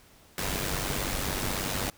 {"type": "noise with amplitude modulation", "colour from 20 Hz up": "pink", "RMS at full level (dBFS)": -28, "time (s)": [0.38, 1.9], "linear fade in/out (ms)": 2, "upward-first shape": "sine", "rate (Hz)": 96.2, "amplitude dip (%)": 60, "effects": ["pink hiss -57 dBFS RMS until 1.97 s"]}